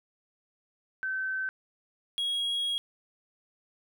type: tone pair in turn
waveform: sine / triangle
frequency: 1537 / 3301 Hz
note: G6 / G#7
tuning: -35 / -11 cents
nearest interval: octave + minor second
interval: 1324 cents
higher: second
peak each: -29 / -26 dBFS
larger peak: second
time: 1.03-1.49 / 2.18-2.78 s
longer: second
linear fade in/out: 0 ms
effects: none